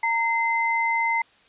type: tone pair together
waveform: sine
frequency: 921 / 2066 Hz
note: A#5 / C7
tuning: -21 / -22 cents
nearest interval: octave + major second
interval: 1399 cents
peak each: -23 dBFS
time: 0.03-1.22 s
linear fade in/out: 5 ms
effects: white hiss -57 dBFS RMS until 1.48 s + resampled to 8000 Hz